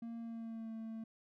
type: tone with pitch glide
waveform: triangle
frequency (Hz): 231.1 to 223.5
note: A#3 to A3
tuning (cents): -15 to +27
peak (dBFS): -40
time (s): 0.02-1.04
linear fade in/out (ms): 5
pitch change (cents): -58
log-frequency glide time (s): 0.18-0.71
effects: none